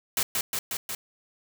white noise with echo, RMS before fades -25 dBFS, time 0.17-0.23 s, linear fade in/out 2 ms, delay 180 ms, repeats 4, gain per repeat -2 dB, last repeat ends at 0.95 s, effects none

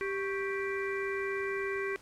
harmonic tone with a mistuned harmonic, 392.7 Hz, G4, 3 cents sharp, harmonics 1 / 3 / 4 / 5 / 6, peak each -33 / -42 / -41 / -39 / -42 dBFS, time 0.01-1.96 s, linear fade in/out 0 ms, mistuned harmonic 3, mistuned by -99 cents, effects pink hiss -57 dBFS RMS until 2.01 s + low-pass 10000 Hz 12 dB/octave

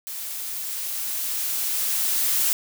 blue noise with level ramp, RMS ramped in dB -33 to -21 dBFS, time 0.07-2.53 s, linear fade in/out 0 ms, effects none

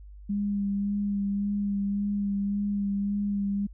sine tone with vibrato, 201.6 Hz, G3, 49 cents sharp, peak -25 dBFS, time 0.29-3.67 s, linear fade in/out 10 ms, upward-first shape sine, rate 1.8 Hz, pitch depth 19 cents each way, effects added 50 Hz sine -43 dBFS peak until 3.73 s

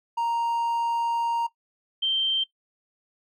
triangle / sine tone pair in turn, 932.3 / 3136 Hz, A#5 / G7, 0 / 0 cents, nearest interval octave + major sixth, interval 2100 cents, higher second, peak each -21 dBFS, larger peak neither, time 0.17-1.47 / 2.02-2.44 s, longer first, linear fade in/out 10 ms, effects noise-tail reverb RT60 0.1 s tail -17 dB re dry

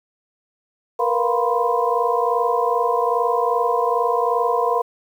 sine tone cluster, 463.5 / 486 / 701 / 977 / 1038 Hz, A#4 / B4 / F5 / B5 / C6, -10 / -28 / +6 / -19 / -14 cents, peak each -23 dBFS, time 0.99-4.82 s, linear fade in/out 10 ms, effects 8-bit

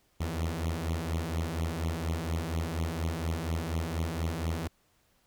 sawtooth beating tone pair, 79.8 / 84 Hz, D#2 / E2, +44 / +33 cents, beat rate 4.2 Hz, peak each -29 dBFS, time 0.2-4.68 s, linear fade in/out 10 ms, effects pink hiss -69 dBFS RMS until 5.26 s

